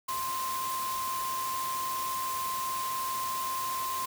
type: tone in noise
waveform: sine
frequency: 1046.5 Hz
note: C6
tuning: in tune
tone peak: -31 dBFS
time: 0.08-4.06 s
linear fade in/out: 10 ms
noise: white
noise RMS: -38 dBFS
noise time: 0.08-4.06 s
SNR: +4 dB
effects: none